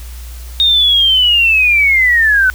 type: linear sweep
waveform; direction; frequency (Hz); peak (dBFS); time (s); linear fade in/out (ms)
sine; down; 3713 to 1482; -7; 0.6-2.5; 0
effects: added 60 Hz sine -26 dBFS peak until 2.54 s + white hiss -38 dBFS RMS until 2.54 s